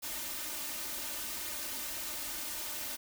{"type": "noise with comb filter", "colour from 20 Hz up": "white", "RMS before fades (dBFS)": -39, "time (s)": [0.02, 2.97], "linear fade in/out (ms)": 20, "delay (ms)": 3.3, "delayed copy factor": 0.85, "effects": []}